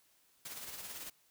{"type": "noise with tremolo", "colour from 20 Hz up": "white", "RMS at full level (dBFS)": -44, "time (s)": [0.45, 1.1], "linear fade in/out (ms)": 5, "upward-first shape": "sine", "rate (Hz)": 18, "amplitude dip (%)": 45, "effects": ["white hiss -70 dBFS RMS until 1.3 s"]}